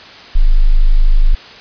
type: tone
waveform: sine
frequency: 25.96 Hz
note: G#0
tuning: in tune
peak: -4 dBFS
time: 0.35-1.35 s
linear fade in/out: 10 ms
effects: white hiss -35 dBFS RMS until 1.6 s + resampled to 11025 Hz